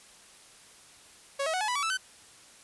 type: tone with pitch steps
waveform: sawtooth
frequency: 554.4 / 640.5 / 740 / 855 / 987.8 / 1141.3 / 1318.6 / 1523.4 Hz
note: C#5 / E5 / F#5 / A5 / B5 / D6 / E6 / G6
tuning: 0 / -50 / 0 / -50 / 0 / -50 / 0 / -50 cents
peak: -24 dBFS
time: 1.39-1.974 s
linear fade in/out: 10 ms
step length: 73 ms
effects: white hiss -54 dBFS RMS until 2.63 s + resampled to 24000 Hz